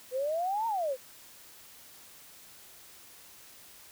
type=exponential two-way sweep; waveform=sine; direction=up then down; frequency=493.9 to 932.3 to 493.9 Hz; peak=-28 dBFS; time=0.11-0.97 s; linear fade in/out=50 ms; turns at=0.67 s; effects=white hiss -53 dBFS RMS until 3.91 s